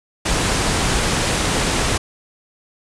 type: low-pass noise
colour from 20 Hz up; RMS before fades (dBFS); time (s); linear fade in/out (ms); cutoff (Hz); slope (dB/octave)
pink; -19; 0.25-1.98; 10; 9900; 48
effects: none